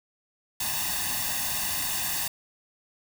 white noise with comb filter, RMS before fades -29 dBFS, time 0.6-2.28 s, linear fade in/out 5 ms, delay 1.1 ms, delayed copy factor +0.9, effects none

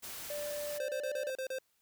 white noise, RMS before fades -44 dBFS, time 0.02-0.79 s, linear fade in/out 20 ms
triangle tone, 587.3 Hz, D5, in tune, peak -35 dBFS, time 0.3-1.3 s, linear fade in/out 2 ms
square tone bursts, 523.3 Hz, C5, in tune, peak -36 dBFS, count 7, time 0.8-1.586 s, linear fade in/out 2 ms, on 84 ms, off 33 ms
effects white hiss -75 dBFS RMS until 1.81 s

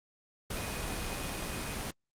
sine tone in noise, 2489 Hz, D#7, in tune, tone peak -46 dBFS, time 0.56-1.74 s, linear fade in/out 5 ms, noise pink, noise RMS -36 dBFS, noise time 0.5-1.91 s, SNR -13 dB, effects low-pass 12000 Hz 12 dB/octave + Opus 32 kbps

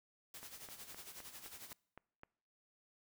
white noise with tremolo, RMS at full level -50 dBFS, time 0.34-1.73 s, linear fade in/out 2 ms, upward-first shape sine, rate 11 Hz, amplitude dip 65%
click train, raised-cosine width 0.5 ms, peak -37 dBFS, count 8, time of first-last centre 0.43-2.234 s, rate 3.88 Hz
effects noise-tail reverb RT60 0.7 s tail -25 dB re dry

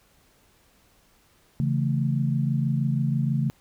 sine chord, A major, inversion first, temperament equal, 138.59 / 164.81 / 220 Hz, C#3 / E3 / A3, 0 / 0 / 0 cents, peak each -23 / -28 / -28 dBFS, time 1.6-3.5 s, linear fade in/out 0 ms, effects pink hiss -61 dBFS RMS until 3.6 s

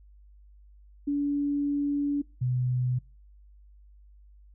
sine tone pair in turn, 286.6 / 125.65 Hz, D4 / B2, -42 / +30 cents, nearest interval octave + major second, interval 1428 cents, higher first, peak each -24 dBFS, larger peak neither, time 1.07-2.22 / 2.41-2.99 s, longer first, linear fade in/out 10 ms, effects noise-tail reverb RT60 0.3 s tail -23 dB re dry + added 50 Hz sine -51 dBFS peak until 4.54 s

